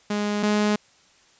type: tone pair in turn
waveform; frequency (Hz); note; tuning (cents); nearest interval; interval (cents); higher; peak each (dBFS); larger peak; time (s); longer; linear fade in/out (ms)
sawtooth; 207.4 / 209.4; G#3 / G#3; -2 / +15; unison; 17; second; -19 / -15; second; 0.1-0.43 / 0.43-0.76; neither; 5
effects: white hiss -57 dBFS RMS until 1.39 s + resampled to 16000 Hz